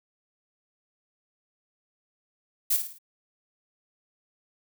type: noise with echo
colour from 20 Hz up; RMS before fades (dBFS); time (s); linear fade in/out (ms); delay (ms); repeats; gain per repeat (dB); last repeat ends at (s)
violet; -23; 2.7-2.77; 10; 54; 4; -7; 2.986
effects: none